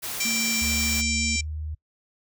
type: noise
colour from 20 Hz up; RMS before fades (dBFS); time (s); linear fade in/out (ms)
white; -32; 0.02-1.02; 20
type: harmonic tone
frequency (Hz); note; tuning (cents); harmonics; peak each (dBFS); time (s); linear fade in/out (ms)
784; G5; 0; 3 / 4 / 5 / 6 / 7 / 8 / 9 / 10; -28 / -38 / -37 / -38 / -31 / -37 / -30 / -35; 0.2-1.41; 5
type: tone with vibrato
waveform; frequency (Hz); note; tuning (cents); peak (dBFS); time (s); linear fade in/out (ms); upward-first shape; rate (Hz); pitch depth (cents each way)
sine; 226.3; A3; +49; -30; 0.25-1.36; 2; triangle; 8.4; 10
type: tone with pitch glide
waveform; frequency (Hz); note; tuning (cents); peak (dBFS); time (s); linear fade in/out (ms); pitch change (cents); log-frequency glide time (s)
sine; 73.9 to 76.99; D2 to D#2; +11 to -18; -29; 0.61-1.75; 10; +71; 1.22-1.45
effects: noise-tail reverb RT60 0.1 s tail -24 dB re dry